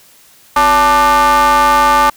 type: ring-modulated tone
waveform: square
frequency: 154.3 Hz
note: D#3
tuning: 14 cents flat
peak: -5 dBFS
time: 0.56-2.1 s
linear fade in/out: 5 ms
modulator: 1030 Hz
effects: white hiss -45 dBFS RMS until 2.16 s